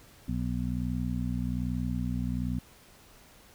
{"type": "harmonic tone", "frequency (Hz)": 61.2, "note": "B1", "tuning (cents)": -15, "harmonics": [1, 2, 3, 4], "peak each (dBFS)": [-34, -34, -34, -34], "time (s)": [0.28, 2.59], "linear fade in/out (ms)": 5, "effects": ["pink hiss -56 dBFS RMS until 3.54 s"]}